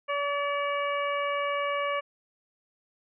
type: harmonic tone with a mistuned harmonic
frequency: 571 Hz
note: D5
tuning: 49 cents flat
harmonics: 1 / 2 / 3 / 4 / 5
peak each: -30 / -30 / -38 / -35 / -40 dBFS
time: 0.08-2.01 s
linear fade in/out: 20 ms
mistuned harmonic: 3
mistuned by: +19 cents
effects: none